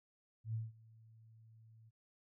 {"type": "tone with ADSR envelope", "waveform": "sine", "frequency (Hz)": 111.7, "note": "A2", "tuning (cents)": 27, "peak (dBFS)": -35, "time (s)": [0.44, 1.91], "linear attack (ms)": 100, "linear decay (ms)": 180, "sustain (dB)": -24, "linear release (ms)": 28, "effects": []}